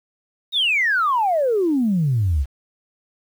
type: exponential sweep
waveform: sine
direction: down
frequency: 3820 to 63 Hz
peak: -15 dBFS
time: 0.52-2.46 s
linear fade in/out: 50 ms
effects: tanh soft clip ceiling -11 dBFS + 8-bit